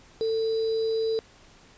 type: tone with sample-and-hold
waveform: sine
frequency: 446.1 Hz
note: A4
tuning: 24 cents sharp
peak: -23 dBFS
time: 0.21-1.19 s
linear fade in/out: 0 ms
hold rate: 4410 Hz
effects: pink hiss -54 dBFS RMS until 1.77 s + resampled to 16000 Hz